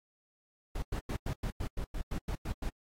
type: noise bursts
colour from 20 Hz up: brown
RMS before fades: -34 dBFS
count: 12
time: 0.75-2.694 s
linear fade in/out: 5 ms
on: 74 ms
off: 96 ms
effects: AAC 48 kbps